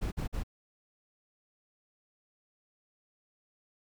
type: noise bursts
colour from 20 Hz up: brown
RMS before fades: -33 dBFS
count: 3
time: 0.01-0.436 s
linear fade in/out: 20 ms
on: 110 ms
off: 48 ms
effects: none